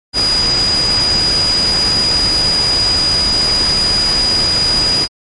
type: tone in noise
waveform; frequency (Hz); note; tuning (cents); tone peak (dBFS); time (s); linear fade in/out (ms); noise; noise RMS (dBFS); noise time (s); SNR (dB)
sine; 4912; D#8; -23; -11; 0.13-5.08; 50; pink; -20; 0.13-5.08; +6
effects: MP3 48 kbps